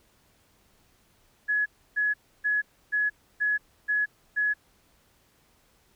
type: tone bursts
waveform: sine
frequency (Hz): 1690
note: G#6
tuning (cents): +30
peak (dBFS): -22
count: 7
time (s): 1.48-4.54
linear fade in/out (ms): 20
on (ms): 180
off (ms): 300
effects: pink hiss -64 dBFS RMS until 5.95 s